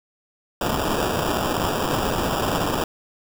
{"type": "noise with sample-and-hold", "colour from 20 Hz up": "white", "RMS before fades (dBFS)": -23, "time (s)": [0.61, 2.84], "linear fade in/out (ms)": 2, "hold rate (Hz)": 2100, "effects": []}